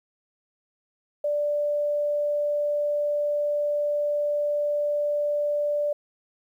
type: tone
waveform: sine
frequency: 587.3 Hz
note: D5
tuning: in tune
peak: -22 dBFS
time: 1.24-5.93 s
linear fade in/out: 5 ms
effects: 10-bit